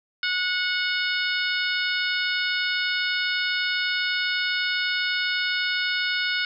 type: harmonic tone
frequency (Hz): 732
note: F#5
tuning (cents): -19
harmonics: 2 / 3 / 4 / 5 / 6 / 7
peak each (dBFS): -26 / -29 / -31 / -31 / -33 / -34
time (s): 0.23-6.45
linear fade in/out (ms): 2
effects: none